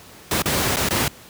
pink noise with dropouts, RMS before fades -20 dBFS, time 0.31-1.08 s, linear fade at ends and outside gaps 2 ms, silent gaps 0.421-0.457 / 0.76-0.768 / 0.888-0.907 s, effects pink hiss -44 dBFS RMS until 1.29 s + high-pass 80 Hz 12 dB/octave

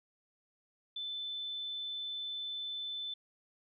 sine tone, 3520 Hz, A7, in tune, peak -37 dBFS, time 0.96-3.14 s, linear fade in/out 5 ms, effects none

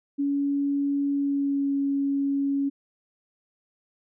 sine tone with pitch glide, 282 to 278.4 Hz, C#4 to C#4, +30 to +8 cents, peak -22 dBFS, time 0.18-2.7 s, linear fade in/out 20 ms, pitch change -22 cents, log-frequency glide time 1.11-1.73 s, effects none

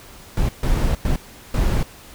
brown noise bursts at uneven times, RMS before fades -18 dBFS, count 4, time 0.37-0.49 / 0.63-0.95 / 1.05-1.16 / 1.54-1.83 s, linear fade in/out 2 ms, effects pink hiss -43 dBFS RMS until 2.14 s

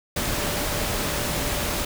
sine tone in noise, 587.3 Hz, D5, in tune, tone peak -36 dBFS, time 0.16-1.85 s, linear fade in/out 5 ms, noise pink, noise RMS -26 dBFS, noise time 0.16-1.85 s, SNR -13 dB, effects none

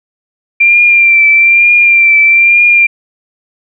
sine tone with vibrato, 2370 Hz, D7, 15 cents sharp, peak -3 dBFS, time 0.6-2.87 s, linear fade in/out 10 ms, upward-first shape triangle, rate 1.1 Hz, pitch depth 39 cents each way, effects none

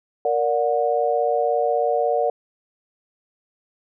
sine chord, Bb augmented, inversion none, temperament just, 466.2 / 582.7 / 728.4 Hz, Bb4 / D5 / F#5, 0 / -14 / -27 cents, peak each -22 dBFS, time 0.25-2.3 s, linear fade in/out 2 ms, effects none

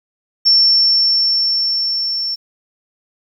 sine tone with level ramp, 5420 Hz, E8, 47 cents sharp, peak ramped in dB -7 to -18 dBFS, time 0.45-2.36 s, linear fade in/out 20 ms, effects 8-bit

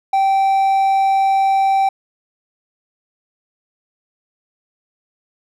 triangle tone, 778 Hz, G5, 13 cents flat, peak -10 dBFS, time 0.13-1.89 s, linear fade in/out 5 ms, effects none

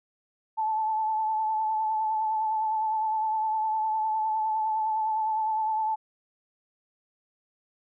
sine tone with vibrato, 872 Hz, A5, 16 cents flat, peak -24 dBFS, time 0.57-5.96 s, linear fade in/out 20 ms, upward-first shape sine, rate 9.8 Hz, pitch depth 27 cents each way, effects none

